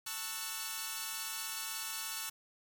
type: chord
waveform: 5% pulse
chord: F# minor seventh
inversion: first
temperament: equal with one note detuned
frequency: 891.3 / 1108.7 / 1318.5 / 1480 Hz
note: A5 / C#6 / E6 / F#6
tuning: +22 / 0 / 0 / 0 cents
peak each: -32 / -33 / -31 / -32 dBFS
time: 0.06-2.3 s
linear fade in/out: 10 ms
effects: 9-bit